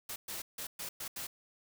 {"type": "noise bursts at uneven times", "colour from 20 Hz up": "white", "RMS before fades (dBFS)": -41, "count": 6, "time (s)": [[0.09, 0.16], [0.28, 0.42], [0.58, 0.67], [0.79, 0.89], [1, 1.08], [1.16, 1.27]], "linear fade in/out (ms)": 5, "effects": []}